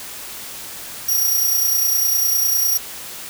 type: tone with amplitude modulation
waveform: 5% pulse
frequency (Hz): 5690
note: F8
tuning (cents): +31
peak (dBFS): -8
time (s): 1.08-2.78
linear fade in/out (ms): 10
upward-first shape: sine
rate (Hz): 29.9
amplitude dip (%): 40
effects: white hiss -33 dBFS RMS until 3.29 s